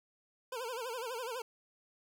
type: tone with vibrato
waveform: 25% pulse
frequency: 482.5 Hz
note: B4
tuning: 40 cents flat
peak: -34 dBFS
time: 0.52-1.42 s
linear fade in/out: 5 ms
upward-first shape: sine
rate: 12 Hz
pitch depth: 140 cents each way
effects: none